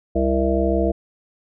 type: harmonic tone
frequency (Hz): 66.5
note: C2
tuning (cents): +29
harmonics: 1 / 3 / 5 / 7 / 9 / 10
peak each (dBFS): -22 / -25 / -22 / -24 / -26 / -24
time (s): 0.15-0.92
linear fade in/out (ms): 10
effects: none